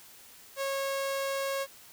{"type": "tone", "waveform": "sawtooth", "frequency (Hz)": 547, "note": "C#5", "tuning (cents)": -23, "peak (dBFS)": -26, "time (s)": [0.56, 1.67], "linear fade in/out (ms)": 50, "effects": ["white hiss -53 dBFS RMS until 1.92 s"]}